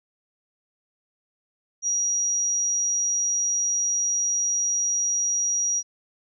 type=tone; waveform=sine; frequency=5750 Hz; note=F8; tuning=50 cents sharp; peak=-21 dBFS; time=1.82-5.83 s; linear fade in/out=50 ms; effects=none